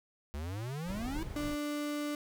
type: exponential sweep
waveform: square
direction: up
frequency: 69.3 to 332.8 Hz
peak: -37 dBFS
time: 0.34-1.23 s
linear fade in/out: 0 ms
type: noise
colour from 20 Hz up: brown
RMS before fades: -40 dBFS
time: 0.85-1.56 s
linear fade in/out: 50 ms
type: tone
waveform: 35% pulse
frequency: 294.4 Hz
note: D4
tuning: 4 cents sharp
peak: -32 dBFS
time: 1.36-2.15 s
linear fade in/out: 2 ms
effects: none